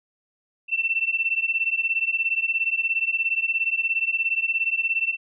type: beating tone pair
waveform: sine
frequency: 2678 / 2695 Hz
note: E7 / E7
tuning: +27 / +38 cents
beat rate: 17 Hz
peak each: -24 dBFS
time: 0.68-5.17 s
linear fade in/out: 50 ms
effects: none